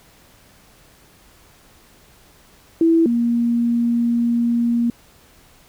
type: tone pair in turn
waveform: sine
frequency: 329.6 / 235.9 Hz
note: E4 / A#3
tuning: 0 / +21 cents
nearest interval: tritone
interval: 579 cents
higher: first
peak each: -11 / -15 dBFS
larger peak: first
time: 2.81-3.06 / 3.06-4.9 s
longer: second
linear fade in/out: 2 ms
effects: pink hiss -51 dBFS RMS until 5.68 s